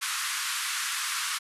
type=band-pass noise; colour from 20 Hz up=pink; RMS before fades=-31 dBFS; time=0.01-1.39 s; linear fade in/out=20 ms; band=1100 to 12000 Hz; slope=48 dB/octave; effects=resampled to 32000 Hz